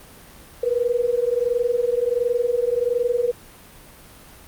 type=tone pair together; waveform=sine; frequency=472.5 / 493.9 Hz; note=A#4 / B4; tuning=+23 / 0 cents; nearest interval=minor second; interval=77 cents; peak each=-21 dBFS; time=0.63-3.32 s; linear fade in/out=5 ms; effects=pink hiss -45 dBFS RMS until 4.47 s + Opus 32 kbps